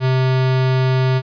square tone, 130 Hz, C3, 11 cents flat, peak -14 dBFS, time 0-1.22 s, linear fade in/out 50 ms, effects resampled to 11025 Hz

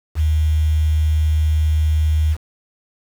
sine tone with quantisation, 77.5 Hz, D#2, 6 cents flat, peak -13 dBFS, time 0.15-2.37 s, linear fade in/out 50 ms, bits 6, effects none

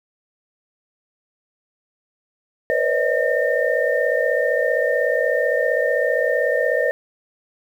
sine tone cluster, 482.2 / 518 / 573 / 630 / 1817 Hz, B4 / C5 / D5 / D#5 / A#6, -41 / -17 / -43 / +21 / -45 cents, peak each -23 dBFS, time 2.7-6.91 s, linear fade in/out 0 ms, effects 8-bit

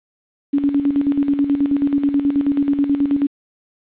sine tone with tremolo, 282.8 Hz, C#4, 35 cents sharp, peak -12 dBFS, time 0.53-3.27 s, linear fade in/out 10 ms, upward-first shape square, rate 9.3 Hz, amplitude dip 60%, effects resampled to 8000 Hz + 8-bit

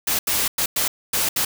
white noise bursts at uneven times, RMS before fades -21 dBFS, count 6, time 0.07-0.19 / 0.27-0.48 / 0.58-0.66 / 0.76-0.88 / 1.13-1.29 / 1.36-1.45 s, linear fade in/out 5 ms, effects none

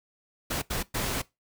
pink noise bursts at uneven times, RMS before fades -30 dBFS, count 3, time 0.5-0.62 / 0.7-0.83 / 0.94-1.22 s, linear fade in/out 10 ms, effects noise-tail reverb RT60 0.2 s tail -20 dB re dry

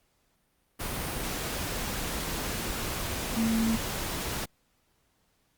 sine tone in noise, 225.1 Hz, A3, 40 cents sharp, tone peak -24 dBFS, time 3.36-3.77 s, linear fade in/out 20 ms, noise pink, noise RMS -33 dBFS, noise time 0.79-4.46 s, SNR +6 dB, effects pink hiss -71 dBFS RMS until 5.57 s + Opus 48 kbps

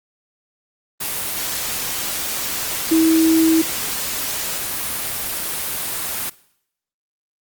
sine tone in noise, 323.1 Hz, E4, 35 cents flat, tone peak -11 dBFS, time 2.91-3.62 s, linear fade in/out 10 ms, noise white, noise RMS -24 dBFS, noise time 1-6.3 s, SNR +10 dB, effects noise-tail reverb RT60 0.7 s tail -20 dB re dry + Opus 24 kbps

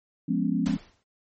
sine chord, C# dominant seventh, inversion first, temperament equal with one note detuned, 174.61 / 207.7 / 248.9 / 277.2 Hz, E#3 / G#3 / B3 / C#4, 0 / 0 / +14 / 0 cents, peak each -28 dBFS, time 0.28-0.77 s, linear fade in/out 10 ms
pink noise with exponential decay, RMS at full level -34 dBFS, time 0.66-1.03 s, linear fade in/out 1 ms, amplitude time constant 80 ms
effects noise-tail reverb RT60 0.1 s tail -25 dB re dry + MP3 32 kbps

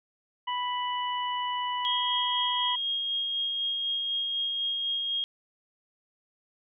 harmonic tone, 987.8 Hz, B5, in tune, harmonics 1 / 2 / 3, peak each -29 / -39 / -35 dBFS, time 0.47-2.76 s, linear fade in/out 10 ms
sine tone with tremolo, 3254 Hz, G#7, 36 cents flat, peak -26 dBFS, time 1.85-5.24 s, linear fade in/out 0 ms, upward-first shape sine, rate 4 Hz, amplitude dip 25%
effects none

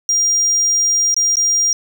triangle tone with dropouts, 5700 Hz, F8, 34 cents sharp, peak -11 dBFS, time 0.09-1.73 s, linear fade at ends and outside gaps 1 ms, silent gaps 1.143-1.165 / 1.356-1.369 s, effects none

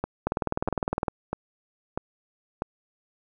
two click trains, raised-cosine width 1 ms, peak -13 / -11 dBFS, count 5 / 17, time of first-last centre 0.04-2.621 / 0.27-1.082 s, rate 1.55 / 19.7 Hz, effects none

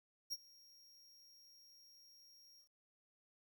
45% pulse tone with ADSR envelope, 5588 Hz, F8, in tune, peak -38 dBFS, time 0.3-2.69 s, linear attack 26 ms, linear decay 38 ms, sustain -24 dB, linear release 99 ms, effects 13-bit

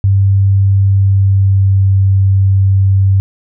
sine tone with pitch glide, 98 to 96.93 Hz, G2 to G2, 0 to -19 cents, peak -6 dBFS, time 0.04-3.2 s, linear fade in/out 0 ms, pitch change -19 cents, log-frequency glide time 0.85-1.9 s, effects none

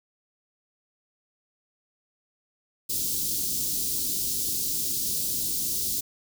white band-stop noise, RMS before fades -28 dBFS, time 2.89-6.01 s, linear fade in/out 10 ms, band 370 to 4200 Hz, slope 24 dB/octave, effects none

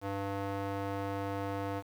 square tone with band-pass filter, 99 Hz, G2, 18 cents sharp, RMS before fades -36 dBFS, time 0.01-1.83 s, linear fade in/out 50 ms, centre 680 Hz, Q 0.82, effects 9-bit

